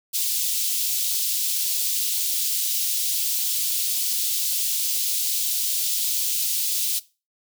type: high-pass noise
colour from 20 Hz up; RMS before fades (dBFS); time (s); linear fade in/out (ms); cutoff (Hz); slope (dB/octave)
white; -24; 0.13-7; 20; 3200; 24
effects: noise-tail reverb RT60 0.3 s tail -19 dB re dry